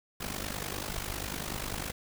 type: noise with amplitude modulation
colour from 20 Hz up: pink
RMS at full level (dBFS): -33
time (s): 0.2-1.92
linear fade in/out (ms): 10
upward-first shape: sine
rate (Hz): 50.1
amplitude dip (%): 80
effects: none